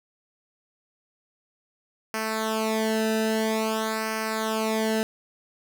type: tone with flanger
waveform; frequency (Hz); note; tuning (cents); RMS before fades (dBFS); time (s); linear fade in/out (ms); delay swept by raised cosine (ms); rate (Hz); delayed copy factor
sawtooth; 220; A3; 0; -26; 2.14-5.03; 0; 0.27 to 0.91; 0.5; -0.85
effects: none